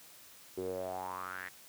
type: tone with band-pass filter sweep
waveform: sawtooth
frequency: 92.5 Hz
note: F#2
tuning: in tune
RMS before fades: -40 dBFS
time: 0.57-1.49 s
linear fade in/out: 10 ms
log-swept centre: 380 to 1900 Hz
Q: 6.8
effects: white hiss -56 dBFS RMS until 1.68 s + high-pass 60 Hz 12 dB/octave